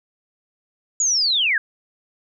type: linear sweep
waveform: sine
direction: down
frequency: 6930 to 1565 Hz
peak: -16 dBFS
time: 1-1.58 s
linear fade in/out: 2 ms
effects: none